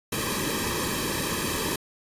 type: noise with comb filter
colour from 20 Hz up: pink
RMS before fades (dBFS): -28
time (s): 0.12-1.76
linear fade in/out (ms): 5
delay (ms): 1.4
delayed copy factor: -0.85
effects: resampled to 32000 Hz